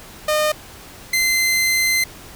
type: tone pair in turn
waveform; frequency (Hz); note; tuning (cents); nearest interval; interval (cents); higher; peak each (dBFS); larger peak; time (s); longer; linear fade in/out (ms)
sawtooth; 610 / 2070; D#5 / C7; -34 / -19; octave + major sixth; 2115; second; -12 / -12; neither; 0.28-0.52 / 1.13-2.04; second; 5
effects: pink hiss -40 dBFS RMS until 2.35 s